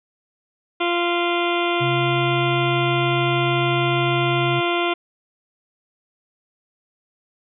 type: harmonic tone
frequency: 346.8 Hz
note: F4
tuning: 12 cents flat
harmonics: 1 / 2 / 3 / 4 / 6 / 7 / 8 / 9 / 10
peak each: -22 / -25 / -27 / -28 / -30 / -30 / -31 / -32 / -32 dBFS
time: 0.8-4.94 s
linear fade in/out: 10 ms
type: tone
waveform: sine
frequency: 133.1 Hz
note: C3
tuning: 30 cents sharp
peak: -22 dBFS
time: 1.8-4.61 s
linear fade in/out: 20 ms
effects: none